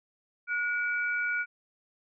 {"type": "tone pair together", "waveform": "sine", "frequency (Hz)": [1448.9, 2300], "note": ["F#6", "D7"], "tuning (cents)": [-37, -37], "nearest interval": "minor sixth", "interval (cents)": 800, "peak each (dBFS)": [-28, -33], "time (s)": [0.47, 1.46], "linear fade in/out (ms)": 50, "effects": []}